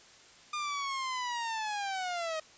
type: linear sweep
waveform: sawtooth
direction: down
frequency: 1213 to 622.3 Hz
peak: -29 dBFS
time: 0.53-2.4 s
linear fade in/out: 5 ms
effects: white hiss -56 dBFS RMS until 2.57 s + resampled to 16000 Hz